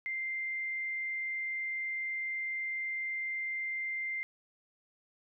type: tone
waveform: sine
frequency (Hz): 2092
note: C7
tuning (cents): -1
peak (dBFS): -33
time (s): 0.06-4.23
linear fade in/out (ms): 0
effects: none